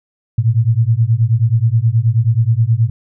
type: beating tone pair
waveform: sine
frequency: 109.7 / 119.1 Hz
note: A2 / A#2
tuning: -5 / +38 cents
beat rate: 9.4 Hz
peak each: -13 dBFS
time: 0.38-2.9 s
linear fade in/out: 5 ms
effects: none